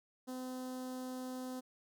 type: tone with notch filter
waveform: sawtooth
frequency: 255.5 Hz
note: C4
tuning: 41 cents flat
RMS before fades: -43 dBFS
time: 0.27-1.61 s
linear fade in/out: 20 ms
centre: 2300 Hz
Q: 0.67
effects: none